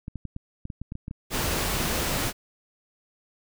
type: clicks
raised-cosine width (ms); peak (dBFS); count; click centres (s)
5; -22; 12; 0.081 / 0.157 / 0.253 / 0.364 / 0.654 / 0.702 / 0.816 / 0.921 / 0.954 / 1.081 / 1.111 / 1.392
type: noise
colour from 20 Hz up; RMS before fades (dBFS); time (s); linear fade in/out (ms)
pink; -27; 1.3-2.33; 50
effects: none